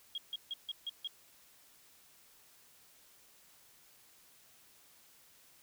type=tone bursts; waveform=sine; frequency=3269 Hz; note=G#7; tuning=28 cents flat; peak=-36 dBFS; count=6; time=0.15-1.074 s; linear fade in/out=2 ms; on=29 ms; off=150 ms; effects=white hiss -63 dBFS RMS until 5.62 s